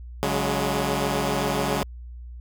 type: chord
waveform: 10% pulse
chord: C# suspended fourth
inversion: none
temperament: equal with one note detuned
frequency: 140.93 / 185 / 207.7 Hz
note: C#3 / F#3 / G#3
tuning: +29 / 0 / 0 cents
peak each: -18 / -20 / -19 dBFS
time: 0.23-1.83 s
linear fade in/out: 0 ms
effects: added 60 Hz sine -36 dBFS peak until 2.4 s